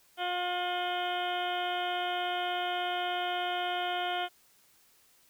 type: harmonic tone with a mistuned harmonic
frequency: 356.7 Hz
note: F4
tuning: 37 cents sharp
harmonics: 1 / 2 / 3 / 4 / 5 / 6 / 7 / 8 / 9 / 10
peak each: -40 / -32 / -44 / -38 / -47 / -44 / -46 / -41 / -41 / -48 dBFS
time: 0.17-4.29 s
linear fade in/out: 50 ms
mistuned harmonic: 8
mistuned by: +77 cents
effects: white hiss -64 dBFS RMS until 5.29 s